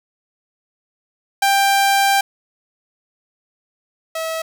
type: tone pair in turn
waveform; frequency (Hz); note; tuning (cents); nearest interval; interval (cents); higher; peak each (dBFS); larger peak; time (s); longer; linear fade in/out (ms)
sawtooth; 790 / 646.7; G5 / E5; +13 / -33; minor third; 346; first; -9 / -18; first; 1.42-2.21 / 4.15-4.42; first; 5
effects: none